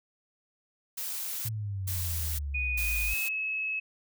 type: noise bursts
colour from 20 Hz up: blue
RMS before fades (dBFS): -35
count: 3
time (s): 0.97-3.29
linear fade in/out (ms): 10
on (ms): 520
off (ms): 380
type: exponential sweep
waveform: sine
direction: down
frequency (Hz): 113.4 to 52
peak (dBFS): -31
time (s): 1.45-3.14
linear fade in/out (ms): 5
type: tone with pitch glide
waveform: sine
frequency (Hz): 2476 to 2581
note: D#7 to E7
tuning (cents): -9 to -37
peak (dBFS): -29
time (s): 2.54-3.8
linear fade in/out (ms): 10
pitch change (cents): +72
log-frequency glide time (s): 3.07-3.13
effects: none